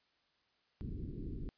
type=low-pass noise; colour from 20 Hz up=pink; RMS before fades=-42 dBFS; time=0.81-1.49 s; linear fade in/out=0 ms; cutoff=380 Hz; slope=48 dB/octave; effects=white hiss -75 dBFS RMS until 1.57 s + resampled to 11025 Hz